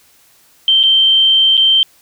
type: tone with dropouts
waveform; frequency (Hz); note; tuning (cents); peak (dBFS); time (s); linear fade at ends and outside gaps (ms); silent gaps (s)
sine; 3129; G7; -4; -7; 0.68-1.83; 1; 0.831-0.836 / 1.57-1.576
effects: white hiss -50 dBFS RMS until 2.01 s